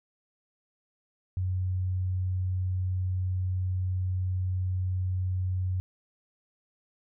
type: tone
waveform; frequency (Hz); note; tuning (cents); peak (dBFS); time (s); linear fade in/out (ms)
sine; 92.3; F#2; -4; -26; 1.37-5.8; 0
effects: none